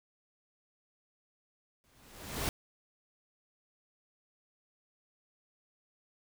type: noise with exponential growth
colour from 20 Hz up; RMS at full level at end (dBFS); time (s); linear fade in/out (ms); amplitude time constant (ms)
pink; -31; 1.84-2.49; 0; 140
effects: none